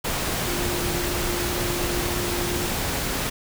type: tone in noise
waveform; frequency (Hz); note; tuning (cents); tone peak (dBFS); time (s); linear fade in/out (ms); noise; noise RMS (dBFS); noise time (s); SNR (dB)
sine; 351.7; F4; +12; -29; 0.47-2.67; 10; pink; -26; 0.04-3.3; -6
effects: none